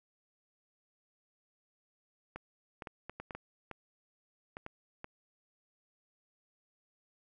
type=clicks; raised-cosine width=0.5 ms; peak=-27 dBFS; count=11; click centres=2.36 / 2.822 / 2.872 / 3.096 / 3.2 / 3.308 / 3.35 / 3.713 / 4.569 / 4.664 / 5.044 s; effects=none